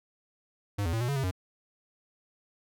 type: tone with pitch steps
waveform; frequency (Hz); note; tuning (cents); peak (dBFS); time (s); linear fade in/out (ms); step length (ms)
square; 101.7 / 83.1 / 113.1 / 121.7 / 140.9 / 134.7 / 92; G#2 / E2 / A2 / B2 / C#3 / C#3 / F#2; -36 / +15 / +48 / -25 / +29 / -49 / -9; -28; 0.78-1.312; 10; 76
effects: none